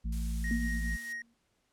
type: harmonic tone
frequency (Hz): 56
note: A1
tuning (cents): +31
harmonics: 1 / 3 / 4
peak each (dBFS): -31 / -41 / -43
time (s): 0.04-0.97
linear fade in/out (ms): 20
type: noise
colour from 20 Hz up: blue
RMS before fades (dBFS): -46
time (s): 0.12-1.13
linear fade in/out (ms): 5
type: tone with tremolo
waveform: triangle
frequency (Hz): 1876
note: A#6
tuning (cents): +11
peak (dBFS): -33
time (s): 0.44-1.22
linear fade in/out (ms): 2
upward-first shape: triangle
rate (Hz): 4.7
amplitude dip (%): 55
type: tone with exponential decay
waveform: sine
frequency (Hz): 233.1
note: A#3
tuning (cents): 0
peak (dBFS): -28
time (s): 0.51-1.34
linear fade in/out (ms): 2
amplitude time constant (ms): 180
effects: pink hiss -75 dBFS RMS until 1.72 s + low-pass 10000 Hz 12 dB/octave